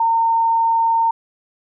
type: tone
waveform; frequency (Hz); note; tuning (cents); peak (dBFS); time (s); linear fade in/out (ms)
sine; 913; A#5; -36; -13; 0-1.11; 5
effects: none